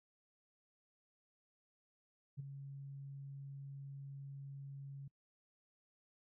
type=tone with ADSR envelope; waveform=sine; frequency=138.59 Hz; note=C#3; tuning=in tune; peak=-38 dBFS; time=2.37-5.08 s; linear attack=28 ms; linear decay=12 ms; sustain=-8 dB; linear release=5 ms; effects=noise-tail reverb RT60 0.1 s tail -26 dB re dry + tanh soft clip ceiling -35 dBFS